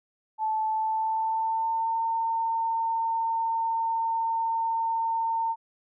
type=tone with pitch glide; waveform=sine; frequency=873 to 908 Hz; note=A5 to A#5; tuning=-14 to -46 cents; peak=-24 dBFS; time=0.38-5.56 s; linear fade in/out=50 ms; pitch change=+68 cents; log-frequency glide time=0.67-1.99 s; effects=none